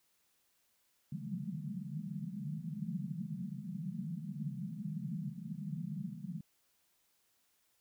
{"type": "band-pass noise", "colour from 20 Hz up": "pink", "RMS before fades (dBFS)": -41, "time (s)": [1.12, 6.41], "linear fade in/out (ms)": 5, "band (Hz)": [140, 220], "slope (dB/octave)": 96, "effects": ["white hiss -75 dBFS RMS until 7.8 s"]}